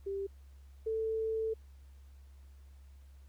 sine tone pair in turn, 393.6 / 443.2 Hz, G4 / A4, +7 / +13 cents, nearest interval major second, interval 206 cents, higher second, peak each -34 / -31 dBFS, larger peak second, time 0.06-0.27 / 0.86-1.54 s, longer second, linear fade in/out 10 ms, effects added 68 Hz sine -52 dBFS peak until 3.28 s + pink hiss -71 dBFS RMS until 3.28 s

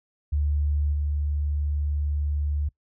sine tone with level steps, 73.3 Hz, D2, 3 cents flat, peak -21 / -23 dBFS, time 0.32-2.69 s, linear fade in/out 10 ms, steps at 0.92 s, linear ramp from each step 20 ms, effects noise-tail reverb RT60 0.1 s tail -22 dB re dry

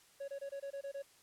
triangle tone bursts, 556 Hz, C#5, 5 cents sharp, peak -38 dBFS, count 8, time 0.2-1.024 s, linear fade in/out 10 ms, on 82 ms, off 24 ms, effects white hiss -65 dBFS RMS until 1.22 s + low-pass 11000 Hz 12 dB/octave

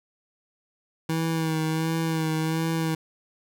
25% pulse tone with vibrato, 160.7 Hz, E3, 44 cents flat, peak -20 dBFS, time 1.09-2.95 s, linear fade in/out 5 ms, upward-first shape sine, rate 1.4 Hz, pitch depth 30 cents each way, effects none

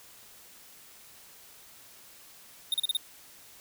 square tone bursts, 3683 Hz, A#7, 22 cents flat, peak -25 dBFS, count 5, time 2.72-2.969 s, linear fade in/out 2 ms, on 21 ms, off 36 ms, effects white hiss -53 dBFS RMS until 3.6 s

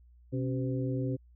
harmonic tone with a mistuned harmonic, 127.3 Hz, C3, 47 cents flat, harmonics 1 / 2 / 3 / 4, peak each -31 / -34 / -39 / -40 dBFS, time 0.32-1.17 s, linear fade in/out 20 ms, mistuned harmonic 2, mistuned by +120 cents, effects added 60 Hz sine -55 dBFS peak until 1.35 s

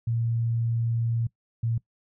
sine tone pair in turn, 115.9 / 115.24 Hz, A#2 / A#2, -10 / -19 cents, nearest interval unison, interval 9 cents, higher first, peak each -23 dBFS, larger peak neither, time 0.07-1.27 / 1.63-1.78 s, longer first, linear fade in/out 5 ms, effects noise-tail reverb RT60 0.1 s tail -21 dB re dry

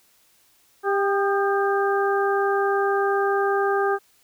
harmonic tone with a mistuned harmonic, 396.6 Hz, G4, 20 cents sharp, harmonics 1 / 2 / 3 / 4, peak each -21 / -25 / -27 / -28 dBFS, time 0.83-3.99 s, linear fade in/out 50 ms, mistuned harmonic 3, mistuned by +45 cents, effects white hiss -60 dBFS RMS until 4.23 s

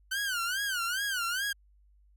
sawtooth tone with vibrato, 1502 Hz, F#6, 26 cents sharp, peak -26 dBFS, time 0.11-1.53 s, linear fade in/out 10 ms, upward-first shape sine, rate 2.4 Hz, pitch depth 170 cents each way, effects added 50 Hz sine -59 dBFS peak until 2.16 s

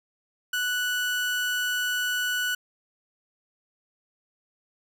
30% pulse tone, 1480 Hz, F#6, in tune, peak -22 dBFS, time 0.53-2.55 s, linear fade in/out 5 ms, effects none

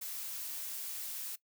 blue noise, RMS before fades -41 dBFS, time 0.01-1.36 s, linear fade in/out 10 ms, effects noise-tail reverb RT60 0.1 s tail -19 dB re dry

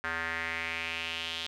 square tone with band-pass filter sweep, 82.5 Hz, E2, 2 cents sharp, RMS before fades -35 dBFS, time 0.04-1.47 s, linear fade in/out 0 ms, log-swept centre 1600 to 3400 Hz, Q 3.6, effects none

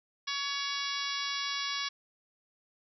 harmonic tone, 562 Hz, C#5, 24 cents sharp, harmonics 2 / 3 / 4 / 5 / 6 / 7 / 8 / 9 / 10, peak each -39 / -41 / -40 / -43 / -39 / -40 / -43 / -40 / -43 dBFS, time 0.27-1.89 s, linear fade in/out 10 ms, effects none

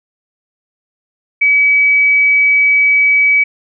sine tone, 2280 Hz, C#7, 48 cents sharp, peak -7 dBFS, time 1.41-3.44 s, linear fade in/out 10 ms, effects none

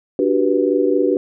sine chord, G major seventh, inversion second, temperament just, 294 / 367.5 / 392 / 490 Hz, D4 / F#4 / G4 / B4, +2 / -12 / 0 / -14 cents, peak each -19 dBFS, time 0.19-1.17 s, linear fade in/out 2 ms, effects none

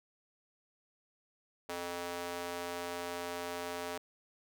square tone with high-pass filter, 87.31 Hz, F2, in tune, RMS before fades -40 dBFS, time 1.69-3.98 s, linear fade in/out 5 ms, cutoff 490 Hz, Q 1.1, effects none

